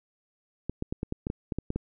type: clicks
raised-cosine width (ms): 3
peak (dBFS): -17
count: 11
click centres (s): 0.696 / 0.824 / 0.925 / 1.031 / 1.124 / 1.269 / 1.301 / 1.522 / 1.586 / 1.704 / 1.76
effects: none